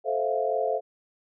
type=chord; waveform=sine; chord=F major seventh; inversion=first; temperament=just; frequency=436.5 / 523.8 / 654.8 / 698.5 Hz; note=A4 / C5 / E5 / F5; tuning=-14 / +2 / -12 / 0 cents; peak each=-29 dBFS; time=0.04-0.81 s; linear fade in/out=50 ms; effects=none